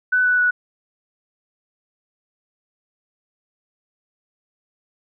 sine tone with pitch steps, 1498 / 1485.1 / 1472.3 Hz, F#6 / F#6 / F#6, +21 / +6 / -9 cents, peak -14 dBFS, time 0.12-0.51 s, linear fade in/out 10 ms, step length 130 ms, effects none

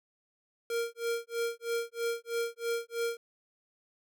square tone with tremolo, 466.2 Hz, A#4, in tune, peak -29 dBFS, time 0.7-3.17 s, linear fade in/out 2 ms, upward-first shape sine, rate 3.1 Hz, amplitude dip 100%, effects none

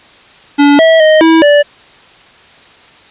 square tone with pitch steps, 286.8 / 649 / 623 / 324.9 / 583 Hz, D4 / E5 / D#5 / E4 / D5, -41 / -27 / +2 / -25 / -13 cents, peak -4 dBFS, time 0.58-1.63 s, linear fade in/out 20 ms, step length 210 ms, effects white hiss -40 dBFS RMS until 3.1 s + resampled to 8000 Hz

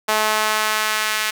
sawtooth tone with high-pass filter sweep, 215.4 Hz, A3, 37 cents flat, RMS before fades -20 dBFS, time 0.08-1.31 s, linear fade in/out 10 ms, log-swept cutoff 780 to 1800 Hz, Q 1.1, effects none

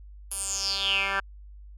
10% pulse tone with band-pass filter sweep, 196 Hz, G3, in tune, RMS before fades -28 dBFS, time 0.31-1.2 s, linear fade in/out 5 ms, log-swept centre 11000 to 1600 Hz, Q 7.1, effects added 50 Hz sine -43 dBFS peak until 1.77 s

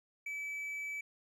triangle tone, 2300 Hz, D7, 37 cents flat, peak -36 dBFS, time 0.26-1.01 s, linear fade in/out 5 ms, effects none

